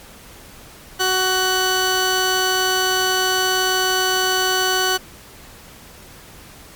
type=tone pair together; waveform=15% pulse; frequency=373.4 / 1493.6 Hz; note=F#4 / F#6; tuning=+16 / +16 cents; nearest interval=2 octaves; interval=2400 cents; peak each=-13 dBFS; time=0.99-4.98 s; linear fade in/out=20 ms; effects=pink hiss -42 dBFS RMS until 6.75 s + MP3 96 kbps